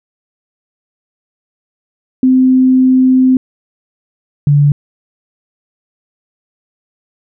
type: tone pair in turn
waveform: sine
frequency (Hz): 258.2 / 144.58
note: C4 / D3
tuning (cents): -23 / -27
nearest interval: minor seventh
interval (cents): 1004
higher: first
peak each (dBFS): -5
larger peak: neither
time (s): 2.23-3.37 / 4.47-4.72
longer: first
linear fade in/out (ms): 2
effects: none